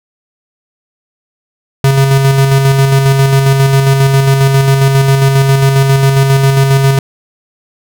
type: tone with tremolo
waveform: square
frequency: 136.1 Hz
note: C#3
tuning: 31 cents flat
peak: -5 dBFS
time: 1.84-6.99 s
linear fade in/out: 2 ms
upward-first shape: square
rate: 7.4 Hz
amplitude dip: 35%
effects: none